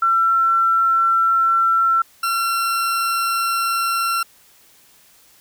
sine / 40% pulse tone pair in turn, 1349 / 1361.5 Hz, E6 / F6, +40 / -44 cents, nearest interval unison, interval 16 cents, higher second, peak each -13 / -17 dBFS, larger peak first, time 0.02-2.02 / 2.23-4.23 s, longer neither, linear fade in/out 5 ms, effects white hiss -52 dBFS RMS until 5.4 s

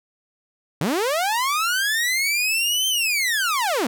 sawtooth linear two-way sweep, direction up then down, 130.81 to 3136 to 206 Hz, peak -16 dBFS, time 0.81-3.87 s, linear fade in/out 2 ms, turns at 2.88 s, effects none

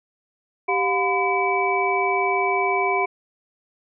sine tone cluster, 392.2 / 716 / 1011 / 2293 Hz, G4 / F5 / B5 / D7, +1 / +43 / +40 / -42 cents, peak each -24 dBFS, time 0.68-3.06 s, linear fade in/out 10 ms, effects none

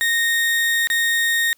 35% pulse tone with dropouts, 1853 Hz, A#6, 11 cents flat, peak -15 dBFS, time 0.01-1.53 s, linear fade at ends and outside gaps 0 ms, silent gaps 0.872-0.901 s, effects white hiss -60 dBFS RMS until 1.57 s

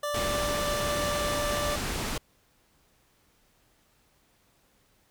25% pulse tone, 587.3 Hz, D5, in tune, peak -25 dBFS, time 0.03-1.76 s, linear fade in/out 5 ms
pink low-pass noise, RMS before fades -32 dBFS, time 0.14-2.18 s, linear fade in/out 5 ms, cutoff 10000 Hz, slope 12 dB/octave
effects pink hiss -66 dBFS RMS until 5.1 s

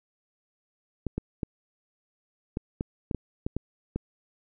clicks, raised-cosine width 3 ms, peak -16 dBFS, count 10, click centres 1.067 / 1.18 / 1.432 / 2.571 / 2.809 / 3.112 / 3.147 / 3.465 / 3.566 / 3.96 s, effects none

